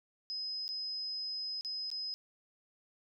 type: tone with dropouts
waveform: sine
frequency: 5060 Hz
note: D#8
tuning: 28 cents sharp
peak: -36 dBFS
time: 0.3-2.14 s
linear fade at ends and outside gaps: 0 ms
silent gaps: 0.68-0.69 / 1.61-1.648 / 1.902-1.915 s
effects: none